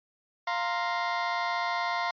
30% pulse chord, F suspended fourth, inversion none, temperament just, 698.5 / 931.3 / 1047.7 Hz, F5 / Bb5 / C6, 0 / -2 / +2 cents, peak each -29 / -31 / -29 dBFS, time 0.47-2.11 s, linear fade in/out 5 ms, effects resampled to 11025 Hz

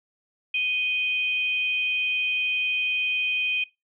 sine tone pair together, 2489 / 3144 Hz, D#7 / G7, 0 / +4 cents, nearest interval major third, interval 404 cents, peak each -23 / -30 dBFS, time 0.54-3.64 s, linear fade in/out 5 ms, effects noise-tail reverb RT60 0.2 s tail -19 dB re dry

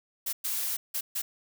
blue noise bursts at uneven times, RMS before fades -31 dBFS, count 4, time 0.26-0.33 / 0.44-0.77 / 0.94-1.01 / 1.15-1.22 s, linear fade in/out 10 ms, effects none

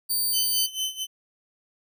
10% pulse tone, 4600 Hz, D8, 37 cents flat, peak -16 dBFS, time 0.09-0.67 s, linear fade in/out 20 ms
sawtooth tone with tremolo, 3048 Hz, G7, 49 cents flat, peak -21 dBFS, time 0.32-1.07 s, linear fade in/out 50 ms, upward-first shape sine, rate 4.4 Hz, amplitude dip 85%
effects none

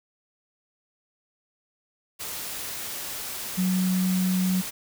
sine tone in noise, 185 Hz, F#3, in tune, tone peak -21 dBFS, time 3.57-4.62 s, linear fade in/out 20 ms, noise white, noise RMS -34 dBFS, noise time 2.19-4.71 s, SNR +10 dB, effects none

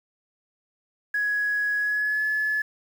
sine tone with pitch glide, 1673 to 1716.1 Hz, G#6 to A6, +12 to -44 cents, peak -21 dBFS, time 1.14-2.62 s, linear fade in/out 5 ms, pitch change +44 cents, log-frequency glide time 1.79-2.24 s, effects tanh soft clip ceiling -18 dBFS + 8-bit

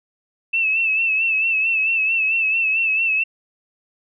sine tone with vibrato, 2637 Hz, E7, in tune, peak -16 dBFS, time 0.53-3.24 s, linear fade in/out 10 ms, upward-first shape sine, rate 4.5 Hz, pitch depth 53 cents each way, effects none

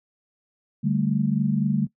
sine chord, D suspended fourth, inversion none, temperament equal, 146.83 / 196 / 220 Hz, D3 / G3 / A3, 0 / 0 / 0 cents, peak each -24 dBFS, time 0.83-1.87 s, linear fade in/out 20 ms, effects noise-tail reverb RT60 0.1 s tail -20 dB re dry

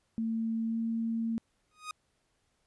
sine tone with pitch glide, 225.4 to 227.5 Hz, A3 to A#3, +42 to -42 cents, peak -29 dBFS, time 0.18-1.38 s, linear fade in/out 0 ms, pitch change +16 cents, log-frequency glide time 0.64-0.77 s
sawtooth tone with exponential growth, 1244.5 Hz, D#6, in tune, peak -30 dBFS, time 1.71-1.91 s, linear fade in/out 2 ms, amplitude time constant 42 ms
effects pink hiss -75 dBFS RMS until 2.66 s + resampled to 24000 Hz

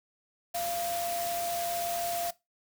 sine tone in noise, 691 Hz, F5, 19 cents flat, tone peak -31 dBFS, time 0.54-2.31 s, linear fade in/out 10 ms, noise white, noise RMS -37 dBFS, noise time 0.54-2.31 s, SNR +3 dB, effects noise-tail reverb RT60 0.2 s tail -18 dB re dry

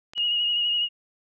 clicks, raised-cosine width 0.2 ms, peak -24 dBFS, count 2, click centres 0.135 / 0.179 s
sine tone with vibrato, 2878 Hz, F#7, 49 cents flat, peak -21 dBFS, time 0.15-0.89 s, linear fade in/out 50 ms, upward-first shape sine, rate 12 Hz, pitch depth 26 cents each way
effects none

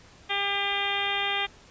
harmonic tone, 400.4 Hz, G4, 37 cents sharp, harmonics 1 / 2 / 3 / 4 / 5 / 6 / 7 / 8 / 9, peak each -38 / -32 / -36 / -36 / -32 / -33 / -36 / -32 / -35 dBFS, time 0.29-1.47 s, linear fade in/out 20 ms, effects pink hiss -53 dBFS RMS until 1.7 s + resampled to 16000 Hz

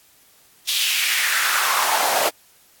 pink noise with high-pass filter sweep, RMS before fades -20 dBFS, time 0.67-2.3 s, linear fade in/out 20 ms, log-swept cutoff 3600 to 570 Hz, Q 2.9, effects white hiss -54 dBFS RMS until 2.8 s + AAC 64 kbps

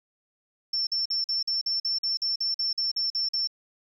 sine tone bursts, 5390 Hz, E8, 38 cents sharp, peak -24 dBFS, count 15, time 0.73-3.474 s, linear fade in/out 5 ms, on 140 ms, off 46 ms, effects 10-bit

